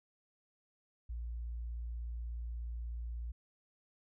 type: tone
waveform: sine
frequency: 58.27 Hz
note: A#1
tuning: in tune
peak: -37 dBFS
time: 1.09-3.32 s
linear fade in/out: 10 ms
effects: tanh soft clip ceiling -34 dBFS